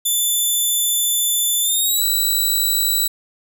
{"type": "tone with pitch glide", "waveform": "5% pulse", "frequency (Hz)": [3514, 3944], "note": ["A7", "B7"], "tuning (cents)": [-3, -3], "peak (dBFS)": -9, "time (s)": [0.05, 3.08], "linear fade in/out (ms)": 10, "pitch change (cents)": 200, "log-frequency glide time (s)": [1.61, 2.02], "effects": []}